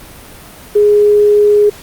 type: tone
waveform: sine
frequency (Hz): 415.3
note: G#4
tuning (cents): 0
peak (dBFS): -5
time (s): 0.75-1.7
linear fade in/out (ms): 10
effects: pink hiss -35 dBFS RMS until 1.82 s + Opus 32 kbps